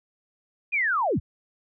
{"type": "linear sweep", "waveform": "sine", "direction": "down", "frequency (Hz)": [2504, 31], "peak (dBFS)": -21, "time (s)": [0.72, 1.2], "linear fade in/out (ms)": 20, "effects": []}